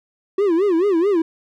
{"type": "tone with vibrato", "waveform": "triangle", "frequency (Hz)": 366.9, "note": "F#4", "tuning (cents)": -15, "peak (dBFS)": -12, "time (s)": [0.38, 1.22], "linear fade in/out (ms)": 5, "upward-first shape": "sine", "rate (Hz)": 4.6, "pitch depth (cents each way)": 220, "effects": []}